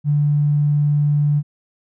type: tone with tanh clipping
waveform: triangle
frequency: 146.83 Hz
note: D3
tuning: in tune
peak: -13 dBFS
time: 0.04-1.43 s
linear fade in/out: 50 ms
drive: 3 dB
effects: none